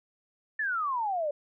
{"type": "exponential sweep", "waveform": "sine", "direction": "down", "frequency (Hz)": [1800, 566], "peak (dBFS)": -27, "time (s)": [0.59, 1.31], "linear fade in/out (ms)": 5, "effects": []}